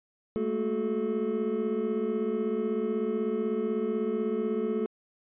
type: tone cluster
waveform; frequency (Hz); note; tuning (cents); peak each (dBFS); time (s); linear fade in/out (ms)
triangle; 210.9 / 227 / 367.7 / 432; G#3 / A#3 / F#4 / A4; +27 / -46 / -11 / -32; -33 / -30 / -32 / -28; 0.36-4.86; 0
effects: resampled to 8000 Hz